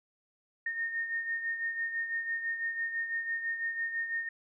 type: beating tone pair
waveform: sine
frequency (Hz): 1835 / 1841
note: A#6 / A#6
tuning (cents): -28 / -22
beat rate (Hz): 6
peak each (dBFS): -32 / -40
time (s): 0.66-4.29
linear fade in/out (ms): 5
effects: none